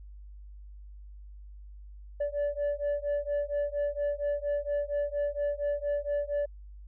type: beating tone pair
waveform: sine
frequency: 577 / 581.3 Hz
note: D5 / D5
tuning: -31 / -18 cents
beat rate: 4.3 Hz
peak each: -29 dBFS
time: 2.2-6.46 s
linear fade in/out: 10 ms
effects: tanh soft clip ceiling -25 dBFS + added 50 Hz sine -44 dBFS peak until 6.87 s